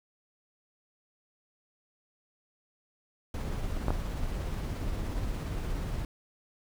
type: noise with tremolo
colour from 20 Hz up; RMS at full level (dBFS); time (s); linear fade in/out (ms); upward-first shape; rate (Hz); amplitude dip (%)
brown; -32; 3.34-6.05; 2; triangle; 17; 25
type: clicks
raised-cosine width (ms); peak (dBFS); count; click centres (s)
1; -16; 2; 3.883 / 3.905
effects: none